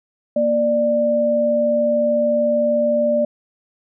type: tone pair together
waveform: sine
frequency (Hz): 234.8 / 591.7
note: A#3 / D5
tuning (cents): +13 / +13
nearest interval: octave + major third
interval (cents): 1600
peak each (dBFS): -22 / -15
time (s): 0.36-3.25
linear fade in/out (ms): 5
effects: none